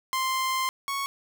sawtooth tone pair in turn, 1046.5 / 1107.6 Hz, C6 / C#6, 0 / -2 cents, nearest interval minor second, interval 98 cents, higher second, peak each -21 / -24 dBFS, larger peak first, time 0.13-0.69 / 0.88-1.06 s, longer first, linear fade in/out 0 ms, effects none

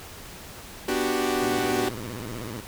sawtooth chord, G major seventh, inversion first, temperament equal, 246.9 / 293.7 / 370 / 392 Hz, B3 / D4 / F#4 / G4, 0 / 0 / 0 / 0 cents, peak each -27 / -26 / -23 / -25 dBFS, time 0.88-1.89 s, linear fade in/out 5 ms
15% pulse tone with vibrato, 113.1 Hz, A2, 48 cents sharp, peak -27 dBFS, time 1.41-2.61 s, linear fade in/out 10 ms, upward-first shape square, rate 16 Hz, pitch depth 160 cents each way
effects pink hiss -42 dBFS RMS until 2.67 s

